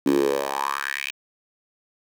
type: tone with high-pass filter sweep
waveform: 10% pulse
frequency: 69.3 Hz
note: C#2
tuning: in tune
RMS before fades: -24 dBFS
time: 0.06-1.11 s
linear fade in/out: 5 ms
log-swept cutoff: 270 to 2700 Hz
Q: 4.8
effects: none